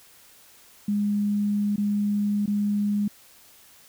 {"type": "tone with dropouts", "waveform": "sine", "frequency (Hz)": 205.6, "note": "G#3", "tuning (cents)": -17, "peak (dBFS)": -21, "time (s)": [0.88, 3.08], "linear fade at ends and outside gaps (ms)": 5, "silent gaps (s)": [[1.761, 1.779], [2.46, 2.476]], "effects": ["white hiss -53 dBFS RMS until 3.88 s"]}